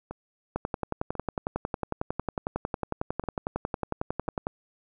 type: two click trains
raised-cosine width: 1 ms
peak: -14 / -22 dBFS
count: 44 / 5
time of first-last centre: 0.56-4.469 / 0.11-4.281 s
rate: 11 / 0.959 Hz
effects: none